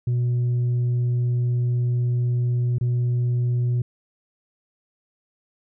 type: tone with dropouts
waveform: sine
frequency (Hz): 122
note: B2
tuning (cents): -21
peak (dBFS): -16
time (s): 0.07-3.82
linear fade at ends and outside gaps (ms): 5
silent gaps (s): 2.784-2.81
effects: tanh soft clip ceiling -18 dBFS